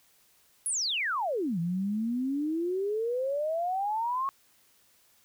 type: exponential two-way sweep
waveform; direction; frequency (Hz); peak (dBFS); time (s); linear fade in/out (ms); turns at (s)
sine; down then up; 11000 to 164.4 to 1107; -27; 0.66-4.29; 0; 1.59
effects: white hiss -64 dBFS RMS until 5.24 s